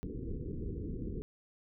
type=low-pass noise; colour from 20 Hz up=pink; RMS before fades=-39 dBFS; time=0.03-1.22 s; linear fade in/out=0 ms; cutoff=470 Hz; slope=96 dB/octave; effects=none